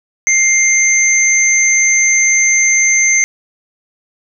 sine tone pair together, 2100 / 6242 Hz, C7 / G8, +6 / -8 cents, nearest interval octave + perfect fifth, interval 1886 cents, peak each -11 dBFS, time 0.27-3.24 s, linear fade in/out 0 ms, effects none

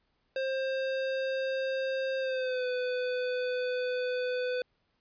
square tone with pitch glide, 530 to 500.3 Hz, C5 to B4, +22 to +22 cents, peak -30 dBFS, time 0.36-4.62 s, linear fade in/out 2 ms, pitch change -100 cents, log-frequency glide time 2.19-2.67 s, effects pink hiss -75 dBFS RMS until 5 s + resampled to 11025 Hz

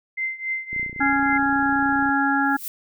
sine tone with tremolo, 2078 Hz, C7, 12 cents flat, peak -21 dBFS, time 0.17-1.38 s, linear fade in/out 10 ms, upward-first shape triangle, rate 3.6 Hz, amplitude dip 90%
click train, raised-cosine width 3 ms, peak -26 dBFS, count 42, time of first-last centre 0.73-2.092 s, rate 30.1 Hz
harmonic tone, 277.2 Hz, C#4, in tune, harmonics 1 / 3 / 5 / 6, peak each -22 / -23 / -24 / -24 dBFS, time 1-2.57 s, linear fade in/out 10 ms
violet noise with exponential growth, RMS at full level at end -27 dBFS, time 2.42-2.68 s, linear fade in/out 0 ms, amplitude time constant 56 ms
effects none

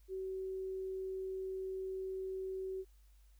sine tone, 379 Hz, F#4, 42 cents sharp, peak -38 dBFS, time 0.08-2.85 s, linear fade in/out 50 ms, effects added 50 Hz sine -60 dBFS peak until 3.39 s + white hiss -75 dBFS RMS until 3.39 s

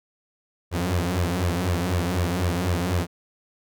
sawtooth tone with flanger, 88.5 Hz, F2, 23 cents sharp, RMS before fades -24 dBFS, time 0.71-3.07 s, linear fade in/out 50 ms, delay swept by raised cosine 1.7 to 7.4 ms, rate 4 Hz, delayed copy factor +0.95, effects none

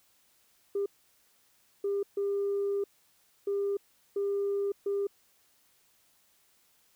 sine tone bursts at uneven times, 400.4 Hz, G4, 37 cents sharp, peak -26 dBFS, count 6, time 0.75-0.86 / 1.84-2.03 / 2.17-2.84 / 3.47-3.77 / 4.16-4.72 / 4.86-5.07 s, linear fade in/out 5 ms, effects tanh soft clip ceiling -24 dBFS + white hiss -67 dBFS RMS until 6.95 s

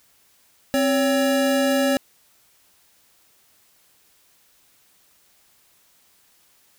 square tone pair together, 263.9 / 562 Hz, C4 / C#5, +15 / +24 cents, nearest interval octave + minor second, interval 1309 cents, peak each -21 dBFS, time 0.74-1.97 s, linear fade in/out 0 ms, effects white hiss -59 dBFS RMS until 6.78 s

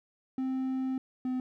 triangle tone pair in turn, 261.6 / 255.3 Hz, C4 / C4, 0 / -42 cents, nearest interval unison, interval 42 cents, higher first, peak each -27 dBFS, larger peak neither, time 0.38-0.98 / 1.25-1.4 s, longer first, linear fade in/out 2 ms, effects none

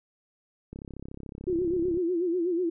click train, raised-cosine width 3 ms, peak -27 dBFS, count 43, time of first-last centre 0.73-1.973 s, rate 33.8 Hz
sine tone with vibrato, 349.3 Hz, F4, in tune, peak -24 dBFS, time 1.47-2.7 s, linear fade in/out 10 ms, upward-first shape sine, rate 8.1 Hz, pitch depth 100 cents each way
effects none

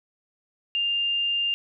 sine tone, 2801 Hz, F7, 4 cents sharp, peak -22 dBFS, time 0.75-1.54 s, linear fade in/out 0 ms, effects none

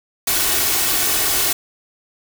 white noise with comb filter, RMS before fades -18 dBFS, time 0.27-1.53 s, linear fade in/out 5 ms, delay 2.7 ms, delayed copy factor +0.55, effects none

